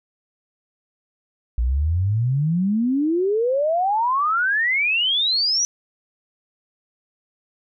sine exponential sweep, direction up, 56.5 to 5970 Hz, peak -17 dBFS, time 1.58-5.65 s, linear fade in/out 0 ms, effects none

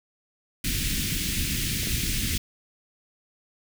pink band-stop noise, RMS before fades -27 dBFS, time 0.64-2.38 s, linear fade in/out 5 ms, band 280 to 2100 Hz, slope 24 dB/octave
clicks, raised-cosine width 2 ms, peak -24 dBFS, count 2, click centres 1.832 / 1.872 s
effects none

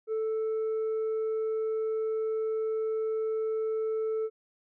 triangle tone with tanh clipping, 440 Hz, A4, in tune, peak -28 dBFS, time 0.07-4.3 s, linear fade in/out 50 ms, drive 7 dB, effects none

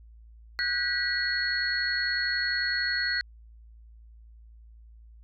sine tone cluster, 1471 / 1602 / 1938 / 4322 Hz, F#6 / G6 / B6 / C#8, -11 / +37 / -33 / -45 cents, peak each -33 / -33 / -29 / -30 dBFS, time 0.59-3.21 s, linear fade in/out 0 ms, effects added 56 Hz sine -48 dBFS peak until 5.23 s

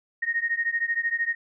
sine beating tone pair, 1855 / 1868 Hz, A#6 / A#6, -9 / +3 cents, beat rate 13 Hz, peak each -26 / -27 dBFS, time 0.22-1.35 s, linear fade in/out 10 ms, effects none

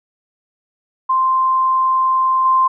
sine tone with level steps, 1045 Hz, C6, 2 cents flat, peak -12 / -10 dBFS, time 1.09-2.68 s, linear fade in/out 10 ms, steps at 2.45 s, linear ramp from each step 5 ms, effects none

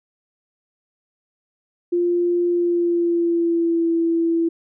sine tone with pitch glide, 349.2 to 332.9 Hz, F4 to E4, 0 to +17 cents, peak -16 dBFS, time 1.92-4.49 s, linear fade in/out 10 ms, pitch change -83 cents, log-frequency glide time 2.49-3.89 s, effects none

